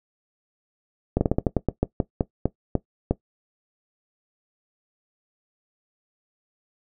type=slowing click train; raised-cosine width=2 ms; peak=-6 dBFS; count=14; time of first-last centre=1.17-3.11 s; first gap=40 ms; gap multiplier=1.2; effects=noise-tail reverb RT60 0.1 s tail -17 dB re dry